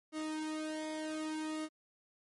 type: tone with flanger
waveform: sawtooth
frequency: 311.1 Hz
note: D#4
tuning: in tune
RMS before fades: -39 dBFS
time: 0.12-1.69 s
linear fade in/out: 50 ms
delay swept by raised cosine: 1.2 to 2.5 ms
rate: 0.65 Hz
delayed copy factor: -0.85
effects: MP3 48 kbps